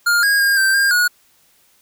square tone with pitch steps, 1410 / 1636 / 1616 / 1564 / 1606 / 1452 Hz, F6 / G#6 / G#6 / G6 / G6 / F#6, +16 / -26 / -48 / -4 / +41 / -33 cents, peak -13 dBFS, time 0.06-1.08 s, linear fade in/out 10 ms, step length 170 ms, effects white hiss -56 dBFS RMS until 1.81 s

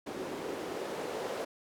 white noise with band-pass filter sweep, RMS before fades -38 dBFS, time 0.06-1.45 s, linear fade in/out 10 ms, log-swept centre 330 to 500 Hz, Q 2, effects none

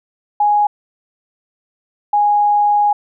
sine tone pair in turn, 830 / 827.1 Hz, G#5 / G#5, -1 / -7 cents, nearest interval unison, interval 6 cents, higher first, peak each -10 dBFS, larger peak neither, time 0.4-0.67 / 2.13-2.93 s, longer second, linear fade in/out 5 ms, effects none

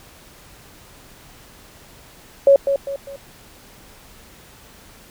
sine tone with echo, 554.4 Hz, C#5, in tune, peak -7 dBFS, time 2.47-2.56 s, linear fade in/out 2 ms, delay 200 ms, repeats 3, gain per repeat -8 dB, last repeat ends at 3.16 s, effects pink hiss -46 dBFS RMS until 5.1 s

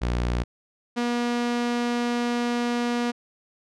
sawtooth tone pair in turn, 60 / 240 Hz, B1 / B3, -49 / -49 cents, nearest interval 2 octaves, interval 2400 cents, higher second, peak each -19 dBFS, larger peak neither, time 0.01-0.44 / 0.96-3.12 s, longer second, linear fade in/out 20 ms, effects low-pass 6000 Hz 12 dB/octave

